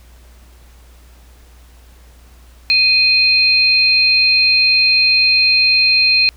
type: tone pair together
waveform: sine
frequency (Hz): 2489 / 4186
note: D#7 / C8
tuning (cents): 0 / 0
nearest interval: major sixth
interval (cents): 900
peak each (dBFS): -12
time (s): 2.7-6.29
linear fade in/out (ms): 0
effects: added 60 Hz sine -41 dBFS peak until 6.36 s + pink hiss -50 dBFS RMS until 6.36 s